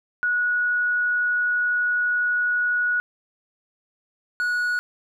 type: tone pair in turn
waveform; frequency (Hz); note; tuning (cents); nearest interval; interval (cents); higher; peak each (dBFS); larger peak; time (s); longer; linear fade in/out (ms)
sine / triangle; 1461 / 1461; F#6 / F#6; -22 / -22; unison; 0; neither; -19; neither; 0.23-3 / 4.4-4.79; first; 0
effects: none